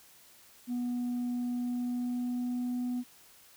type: tone with pitch glide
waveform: sine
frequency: 244.3 to 246.9 Hz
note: B3 to B3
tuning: -19 to 0 cents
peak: -28 dBFS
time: 0.67-3.04 s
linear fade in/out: 50 ms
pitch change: +19 cents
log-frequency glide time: 1.48-2.88 s
effects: tanh soft clip ceiling -29 dBFS + white hiss -58 dBFS RMS until 3.56 s